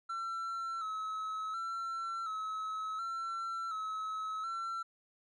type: tone with vibrato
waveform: triangle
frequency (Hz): 1318.5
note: E6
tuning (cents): 0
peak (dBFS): -34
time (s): 0.09-4.83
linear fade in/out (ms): 10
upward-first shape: square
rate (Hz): 0.69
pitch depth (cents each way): 40
effects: resampled to 22050 Hz